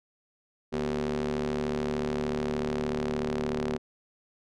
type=ring-modulated tone; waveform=sawtooth; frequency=73.42 Hz; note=D2; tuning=in tune; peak=-21 dBFS; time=0.72-3.78 s; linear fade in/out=20 ms; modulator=312 Hz; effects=low-pass 6000 Hz 12 dB/octave